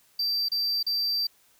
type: tone with dropouts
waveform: triangle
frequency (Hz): 4680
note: D8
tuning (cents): -7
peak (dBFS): -23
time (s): 0.19-1.27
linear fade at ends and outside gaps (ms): 5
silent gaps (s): 0.486-0.517 / 0.829-0.865
effects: white hiss -62 dBFS RMS until 1.59 s